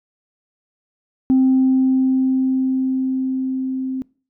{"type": "tone with level ramp", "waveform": "sine", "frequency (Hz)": 261.6, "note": "C4", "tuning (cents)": 0, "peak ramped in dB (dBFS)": [-9, -21], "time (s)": [1.3, 4.02], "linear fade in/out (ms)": 0, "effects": ["noise-tail reverb RT60 0.4 s tail -24 dB re dry", "tanh soft clip ceiling -8 dBFS"]}